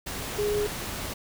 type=tone in noise; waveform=sine; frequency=415.3 Hz; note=G#4; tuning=in tune; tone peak=-24 dBFS; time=0.38-0.67 s; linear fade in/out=10 ms; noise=pink; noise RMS=-34 dBFS; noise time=0.06-1.14 s; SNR=+7 dB; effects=none